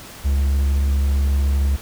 triangle tone with vibrato, 69.3 Hz, C#2, in tune, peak -13 dBFS, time 0.24-1.77 s, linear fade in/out 20 ms, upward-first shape sine, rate 19 Hz, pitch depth 14 cents each way, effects pink hiss -38 dBFS RMS until 1.81 s

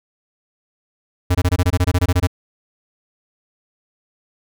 square tone bursts, 89.7 Hz, F2, 47 cents sharp, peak -13 dBFS, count 14, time 1.3-2.272 s, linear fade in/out 10 ms, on 49 ms, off 22 ms, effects none

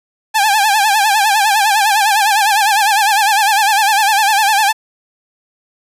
sawtooth tone with vibrato, 833 Hz, G#5, 5 cents sharp, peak -6 dBFS, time 0.34-4.73 s, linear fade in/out 20 ms, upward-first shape sine, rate 9.9 Hz, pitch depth 110 cents each way, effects resampled to 32000 Hz

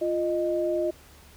sine tone pair together, 347.8 / 618 Hz, F4 / D#5, -7 / -12 cents, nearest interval minor seventh, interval 995 cents, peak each -26 / -26 dBFS, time 0.01-0.91 s, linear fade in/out 10 ms, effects added 73 Hz sine -55 dBFS peak until 1.36 s + pink hiss -53 dBFS RMS until 1.36 s

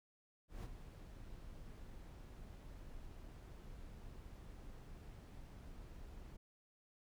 brown noise with ADSR envelope, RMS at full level -44 dBFS, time 0.48-6.37 s, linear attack 160 ms, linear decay 30 ms, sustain -9 dB, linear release 10 ms, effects none

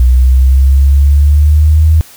sine exponential sweep, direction up, 61.74 to 79.9 Hz, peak -3 dBFS, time 0-2.01 s, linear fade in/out 0 ms, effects white hiss -37 dBFS RMS until 2.16 s

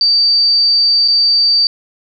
sine tone with dropouts, 4630 Hz, D8, 25 cents flat, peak -8 dBFS, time 0.01-1.67 s, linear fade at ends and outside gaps 1 ms, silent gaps 1.078-1.083 s, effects none

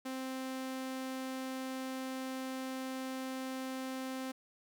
sawtooth tone, 261.6 Hz, C4, in tune, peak -34 dBFS, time 0.05-4.32 s, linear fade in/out 10 ms, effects none

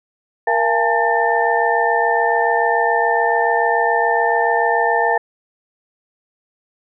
sine tone cluster, 468.1 / 681 / 826 / 893 / 1792 Hz, A#4 / F5 / G#5 / A5 / A6, +7 / -44 / -10 / +25 / +31 cents, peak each -20 dBFS, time 0.47-5.18 s, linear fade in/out 5 ms, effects none

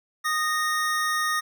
square tone pair together, 1237 / 1853.4 Hz, D#6 / A#6, -10 / -10 cents, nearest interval perfect fifth, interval 700 cents, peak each -26 / -27 dBFS, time 0.24-1.41 s, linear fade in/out 20 ms, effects none

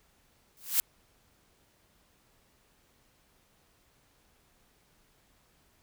blue noise with exponential growth, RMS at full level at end -22 dBFS, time 0.57-0.8 s, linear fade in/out 0 ms, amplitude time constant 50 ms, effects pink hiss -67 dBFS RMS until 5.82 s

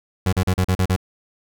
30% pulse tone bursts, 92.5 Hz, F#2, in tune, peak -13 dBFS, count 7, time 0.26-0.963 s, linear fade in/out 5 ms, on 67 ms, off 39 ms, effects none

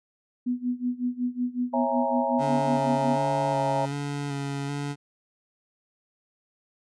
sine tone with tremolo, 246.9 Hz, B3, in tune, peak -22 dBFS, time 0.46-3.18 s, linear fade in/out 10 ms, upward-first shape sine, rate 5.4 Hz, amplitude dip 90%
sine chord, A# half-diminished seventh, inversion first, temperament equal with one note detuned, 547 / 659.3 / 830.6 / 932.3 Hz, C#5 / E5 / G#5 / A#5, -23 / 0 / 0 / 0 cents, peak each -29 dBFS, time 1.73-3.86 s, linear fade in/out 10 ms
25% pulse tone with vibrato, 141.7 Hz, C#3, 38 cents sharp, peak -25 dBFS, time 2.38-4.96 s, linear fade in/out 50 ms, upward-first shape square, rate 1.3 Hz, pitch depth 19 cents each way
effects resampled to 22050 Hz

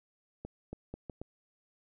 accelerating click train, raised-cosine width 2 ms, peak -27 dBFS, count 5, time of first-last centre 0.45-1.216 s, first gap 280 ms, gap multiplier 0.75, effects none

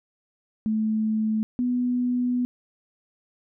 sine tone pair in turn, 217.7 / 247 Hz, A3 / B3, -18 / 0 cents, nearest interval major second, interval 218 cents, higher second, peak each -21 dBFS, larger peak neither, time 0.66-1.43 / 1.59-2.45 s, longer second, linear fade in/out 0 ms, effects none

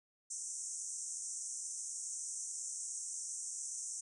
white band-pass noise, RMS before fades -43 dBFS, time 0.3-4.01 s, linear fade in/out 10 ms, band 5800 to 9000 Hz, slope 96 dB/octave, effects none

